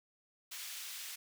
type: high-pass noise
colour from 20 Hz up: pink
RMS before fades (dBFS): -45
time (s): 0.51-1.16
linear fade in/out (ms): 10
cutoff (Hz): 2500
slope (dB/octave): 12
effects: none